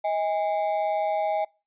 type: ring-modulated tone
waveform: triangle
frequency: 725 Hz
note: F#5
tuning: 35 cents flat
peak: -18 dBFS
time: 0.04-1.45 s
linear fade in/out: 10 ms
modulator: 90.9 Hz
effects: noise-tail reverb RT60 0.3 s tail -24 dB re dry + resampled to 8000 Hz